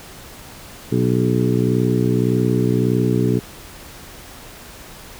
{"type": "harmonic tone with a mistuned harmonic", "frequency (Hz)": 61.74, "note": "B1", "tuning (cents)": 0, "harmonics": [2, 3, 4, 5, 6, 7], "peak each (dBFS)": [-19, -21, -22, -23, -24, -24], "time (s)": [0.91, 3.4], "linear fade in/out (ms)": 20, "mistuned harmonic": 7, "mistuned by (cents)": -18, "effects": ["pink hiss -39 dBFS RMS until 5.19 s"]}